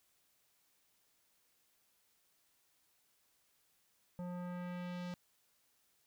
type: tone with low-pass filter sweep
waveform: square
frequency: 177.8 Hz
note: F3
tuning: 31 cents sharp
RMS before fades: -43 dBFS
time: 4.19-5.14 s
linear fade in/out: 0 ms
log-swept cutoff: 810 to 5300 Hz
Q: 1.1
effects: white hiss -75 dBFS RMS until 6.06 s